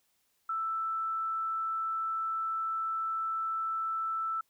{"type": "tone", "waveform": "sine", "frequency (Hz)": 1323, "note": "E6", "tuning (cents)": 6, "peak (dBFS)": -30, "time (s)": [0.49, 4.41], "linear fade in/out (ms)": 5, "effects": ["white hiss -74 dBFS RMS until 4.49 s"]}